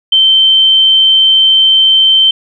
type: tone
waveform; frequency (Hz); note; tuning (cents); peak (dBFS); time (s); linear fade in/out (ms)
sine; 3107; G7; -16; -4; 0.12-2.31; 5
effects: none